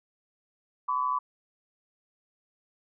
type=tone pair together; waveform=sine; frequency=1008 / 1140.7 Hz; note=B5 / C#6; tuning=+35 / +49 cents; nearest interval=major second; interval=214 cents; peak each=-28 dBFS; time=0.88-1.19 s; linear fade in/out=10 ms; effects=none